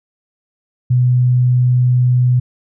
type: tone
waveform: sine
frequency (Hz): 124.8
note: B2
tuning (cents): +19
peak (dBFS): -9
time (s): 0.9-2.4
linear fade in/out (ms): 10
effects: none